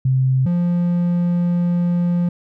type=tone pair in turn; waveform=sine / triangle; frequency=130.81 / 174.63 Hz; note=C3 / F3; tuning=0 / 0 cents; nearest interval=perfect fourth; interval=500 cents; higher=second; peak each=-13 dBFS; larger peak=neither; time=0.05-0.46 / 0.46-2.29 s; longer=second; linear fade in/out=5 ms; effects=none